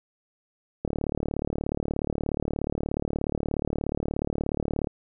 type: click train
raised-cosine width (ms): 2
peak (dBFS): -14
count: 149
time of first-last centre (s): 0.85-4.872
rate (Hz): 36.8
effects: none